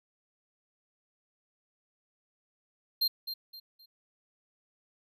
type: tone with echo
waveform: square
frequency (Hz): 4186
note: C8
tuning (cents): 0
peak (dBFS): -25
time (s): 3.01-3.08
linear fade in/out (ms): 10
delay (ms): 260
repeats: 3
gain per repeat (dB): -10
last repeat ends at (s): 3.86
effects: none